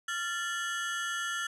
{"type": "ring-modulated tone", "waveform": "35% pulse", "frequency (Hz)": 1568, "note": "G6", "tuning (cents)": 0, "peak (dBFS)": -27, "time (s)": [0.08, 1.47], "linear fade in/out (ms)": 5, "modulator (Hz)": 186, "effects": ["resampled to 24000 Hz"]}